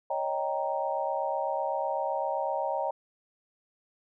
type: chord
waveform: sine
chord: Eb dominant seventh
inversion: third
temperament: equal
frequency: 554.4 / 622.3 / 784 / 932.3 Hz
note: Db5 / Eb5 / G5 / Bb5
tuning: 0 / 0 / 0 / 0 cents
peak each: -33 dBFS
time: 0.1-2.91 s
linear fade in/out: 5 ms
effects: none